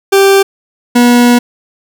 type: tone pair in turn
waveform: 40% pulse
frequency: 392 / 242.2 Hz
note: G4 / B3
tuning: 0 / -34 cents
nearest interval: minor sixth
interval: 834 cents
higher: first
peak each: -3 dBFS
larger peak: neither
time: 0.12-0.43 / 0.95-1.39 s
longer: second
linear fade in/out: 10 ms
effects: none